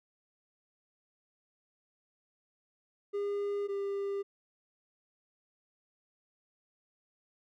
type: tone pair in turn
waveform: triangle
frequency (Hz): 405.6 / 398.4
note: G#4 / G4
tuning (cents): -41 / +28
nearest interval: unison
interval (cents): 31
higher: first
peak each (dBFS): -29 / -30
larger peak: first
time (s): 3.13-3.68 / 3.68-4.23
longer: neither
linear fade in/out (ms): 20
effects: none